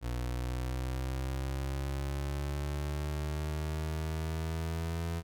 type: linear sweep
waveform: 30% pulse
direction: up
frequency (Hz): 59.8 to 84.3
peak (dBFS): -30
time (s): 0.01-5.23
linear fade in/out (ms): 50
effects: none